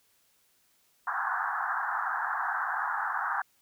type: band-pass noise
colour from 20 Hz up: white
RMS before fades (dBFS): -31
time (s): 1.07-3.42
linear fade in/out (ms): 5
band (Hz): 740 to 1700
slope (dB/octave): 96
effects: white hiss -68 dBFS RMS until 3.61 s